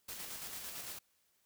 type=noise with tremolo; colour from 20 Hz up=white; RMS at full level=-44 dBFS; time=0.08-0.99 s; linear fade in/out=10 ms; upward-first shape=square; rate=8.9 Hz; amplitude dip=30%; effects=white hiss -75 dBFS RMS until 1.45 s